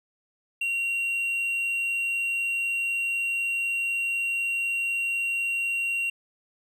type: tone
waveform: triangle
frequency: 2752 Hz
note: F7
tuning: 26 cents flat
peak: -23 dBFS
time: 0.61-6.1 s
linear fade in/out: 5 ms
effects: none